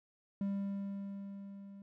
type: tone with level ramp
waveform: triangle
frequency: 198.3 Hz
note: G3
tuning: 20 cents sharp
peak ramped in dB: -30 to -47 dBFS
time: 0.41-1.82 s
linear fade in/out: 2 ms
effects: none